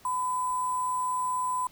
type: tone with sample-and-hold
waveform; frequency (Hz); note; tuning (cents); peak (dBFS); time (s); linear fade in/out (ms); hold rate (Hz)
sine; 1008; B5; +35; -26; 0.05-1.67; 2; 8820
effects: pink hiss -56 dBFS RMS until 1.71 s